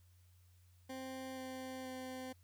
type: tone with pitch steps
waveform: 20% pulse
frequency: 262 / 260 / 258.1 Hz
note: C4 / C4 / C4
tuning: +2 / -11 / -23 cents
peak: -39 dBFS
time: 0.89-2.33 s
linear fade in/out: 10 ms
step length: 480 ms
effects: added 90 Hz sine -63 dBFS peak until 2.43 s + white hiss -75 dBFS RMS until 2.43 s